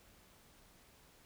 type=silence; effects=pink hiss -64 dBFS RMS until 1.25 s